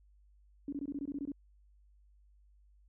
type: tone bursts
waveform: sine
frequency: 282.9 Hz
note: C#4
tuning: 35 cents sharp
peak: -35 dBFS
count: 10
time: 0.68-1.319 s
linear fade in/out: 2 ms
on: 45 ms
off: 21 ms
effects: added 50 Hz sine -61 dBFS peak until 2.88 s